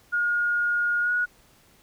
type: tone with pitch glide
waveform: sine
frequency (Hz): 1430 to 1455.8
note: F6 to F#6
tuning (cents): +41 to -29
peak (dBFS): -21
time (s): 0.12-1.26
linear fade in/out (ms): 20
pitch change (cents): +30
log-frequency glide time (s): 1.01-1.11
effects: pink hiss -58 dBFS RMS until 1.82 s